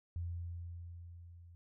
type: tone with level ramp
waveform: sine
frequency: 86 Hz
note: F2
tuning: 26 cents flat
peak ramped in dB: -36 to -54 dBFS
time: 0.16-1.55 s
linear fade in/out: 0 ms
effects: none